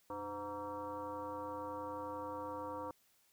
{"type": "tone with frequency modulation", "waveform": "sine", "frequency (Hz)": 723, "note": "F#5", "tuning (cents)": -40, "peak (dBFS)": -40, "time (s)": [0.1, 2.91], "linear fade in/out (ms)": 2, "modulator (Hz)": 211, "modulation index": 2.1, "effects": ["white hiss -72 dBFS RMS until 3.32 s"]}